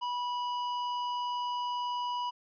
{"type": "tone with hard clipping", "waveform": "triangle", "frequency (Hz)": 979, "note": "B5", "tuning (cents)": -15, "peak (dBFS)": -33, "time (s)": [0.01, 2.31], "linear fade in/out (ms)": 20, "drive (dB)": 15, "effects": ["resampled to 11025 Hz"]}